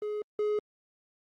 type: tone pair in turn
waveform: triangle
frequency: 420.6 / 420.6 Hz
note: G#4 / G#4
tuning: +22 / +22 cents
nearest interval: unison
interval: 0 cents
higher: neither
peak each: -29 / -24 dBFS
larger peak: second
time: 0.02-0.22 / 0.39-0.59 s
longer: neither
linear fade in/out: 2 ms
effects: Opus 24 kbps